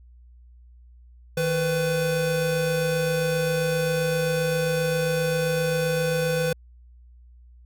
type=tone pair together; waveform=square; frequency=157.81 / 501 Hz; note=D#3 / B4; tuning=+25 / +25 cents; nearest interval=octave + minor sixth; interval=2000 cents; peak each=-27 / -24 dBFS; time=1.37-6.53 s; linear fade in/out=5 ms; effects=added 60 Hz sine -47 dBFS peak until 7.65 s